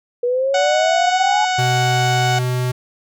sine exponential sweep, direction up, 479.7 to 853 Hz, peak -15 dBFS, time 0.23-1.45 s, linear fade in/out 5 ms
harmonic tone, 740 Hz, F#5, in tune, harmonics 1 / 2 / 3 / 4 / 5 / 6 / 7 / 8 / 9 / 10, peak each -18 / -24 / -27 / -28 / -30 / -34 / -34 / -37 / -35 / -36 dBFS, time 0.54-2.39 s, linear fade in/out 5 ms
square tone, 125.6 Hz, B2, 30 cents sharp, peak -18 dBFS, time 1.58-2.72 s, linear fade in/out 10 ms
effects none

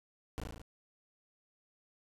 brown noise with echo, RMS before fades -37 dBFS, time 0.38-0.4 s, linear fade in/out 0 ms, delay 36 ms, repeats 6, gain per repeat -2 dB, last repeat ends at 0.616 s, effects resampled to 32000 Hz

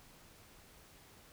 silence, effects pink hiss -60 dBFS RMS until 1.32 s

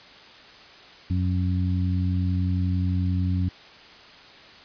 harmonic tone, 91.2 Hz, F#2, 24 cents flat, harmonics 1 / 2 / 3, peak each -22 / -28 / -32 dBFS, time 1.1-3.49 s, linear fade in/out 5 ms, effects white hiss -47 dBFS RMS until 4.64 s + resampled to 11025 Hz

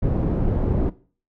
pink low-pass noise, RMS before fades -21 dBFS, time 0.02-0.9 s, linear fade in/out 10 ms, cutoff 400 Hz, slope 12 dB/octave, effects noise-tail reverb RT60 0.4 s tail -18 dB re dry

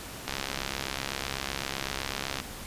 click train, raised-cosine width 0.2 ms, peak -13 dBFS, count 145, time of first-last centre 0.28-2.401 s, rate 67.9 Hz, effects pink hiss -41 dBFS RMS until 2.66 s + resampled to 32000 Hz

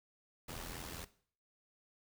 pink noise with amplitude modulation, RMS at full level -43 dBFS, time 0.48-1.05 s, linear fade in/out 10 ms, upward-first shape sine, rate 84.2 Hz, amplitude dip 65%, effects noise-tail reverb RT60 0.5 s tail -17 dB re dry

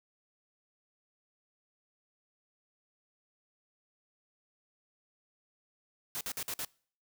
white noise bursts, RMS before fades -37 dBFS, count 5, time 6.15-6.648 s, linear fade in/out 0 ms, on 58 ms, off 52 ms, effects noise-tail reverb RT60 0.5 s tail -25 dB re dry

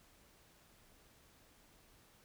silence, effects pink hiss -66 dBFS RMS until 2.24 s

